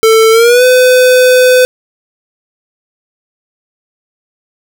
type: tone with pitch glide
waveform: square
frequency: 445 to 505.3 Hz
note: A4 to B4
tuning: +20 to +40 cents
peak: -4 dBFS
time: 0.03-1.65 s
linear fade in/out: 0 ms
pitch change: +220 cents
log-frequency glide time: 0.31-0.64 s
effects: 7-bit